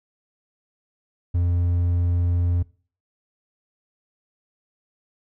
triangle tone, 87.31 Hz, F2, in tune, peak -16 dBFS, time 1.34-2.63 s, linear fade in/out 10 ms, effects noise-tail reverb RT60 0.4 s tail -21 dB re dry

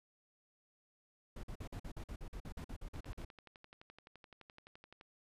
brown noise bursts, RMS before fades -45 dBFS, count 16, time 1.36-3.249 s, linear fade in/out 5 ms, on 74 ms, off 47 ms
click train, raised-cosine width 0.3 ms, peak -39 dBFS, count 25, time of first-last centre 2.96-5.011 s, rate 11.7 Hz
effects resampled to 32000 Hz

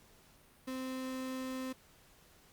35% pulse tone, 259.7 Hz, C4, 13 cents flat, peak -36 dBFS, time 0.67-1.73 s, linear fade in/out 10 ms, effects pink hiss -63 dBFS RMS until 2.52 s + Opus 48 kbps

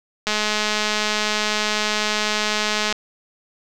click train, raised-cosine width 0.2 ms, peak -4 dBFS, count 564, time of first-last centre 0.27-2.926 s, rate 212 Hz, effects none

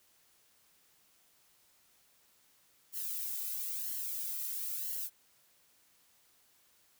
violet noise with flanger, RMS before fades -38 dBFS, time 2.92-5.1 s, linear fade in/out 50 ms, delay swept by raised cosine 0.81 to 1.81 ms, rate 1 Hz, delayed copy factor -0.65, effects white hiss -68 dBFS RMS until 6.99 s

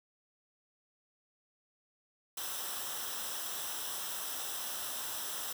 white noise with comb filter, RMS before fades -39 dBFS, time 2.37-5.53 s, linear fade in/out 5 ms, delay 0.44 ms, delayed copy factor -0.65, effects none

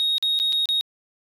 sine tone with dropouts, 3752 Hz, A#7, 11 cents sharp, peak -17 dBFS, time 0-0.81 s, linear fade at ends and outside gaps 0 ms, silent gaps 0.181-0.226 / 0.39-0.399 / 0.524-0.529 / 0.656-0.689 s, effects tanh soft clip ceiling -17 dBFS

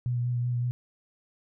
sine tone with vibrato, 122 Hz, B2, 21 cents flat, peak -25 dBFS, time 0.06-0.71 s, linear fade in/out 0 ms, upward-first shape sine, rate 5.3 Hz, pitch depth 19 cents each way, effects none

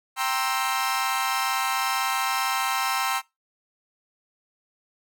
sawtooth chord, C dominant seventh, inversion second, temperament equal with one note detuned, 784 / 932.3 / 1054.4 / 1318.5 Hz, G5 / Bb5 / C6 / E6, 0 / 0 / +13 / 0 cents, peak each -25 / -27 / -25 / -25 dBFS, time 0.16-3.22 s, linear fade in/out 50 ms, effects noise-tail reverb RT60 0.2 s tail -21 dB re dry

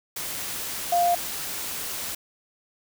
sine tone in noise, 698.5 Hz, F5, in tune, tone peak -18 dBFS, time 0.92-1.15 s, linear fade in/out 5 ms, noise white, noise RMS -32 dBFS, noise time 0.16-2.15 s, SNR +11 dB, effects none

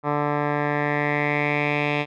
10% pulse tone with low-pass filter sweep, 146.83 Hz, D3, in tune, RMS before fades -23 dBFS, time 0.03-2.06 s, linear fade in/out 50 ms, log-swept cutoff 1300 to 2800 Hz, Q 4.3, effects none

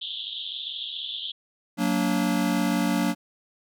white band-pass noise, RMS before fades -34 dBFS, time 0.01-1.32 s, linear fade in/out 10 ms, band 3100 to 3700 Hz, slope 96 dB/octave
square chord, Gb augmented, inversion none, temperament just, 185 / 231.2 / 289.1 Hz, Gb3 / Bb3 / D4, 0 / -14 / -27 cents, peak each -27 dBFS, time 1.77-3.15 s, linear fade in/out 50 ms
effects none

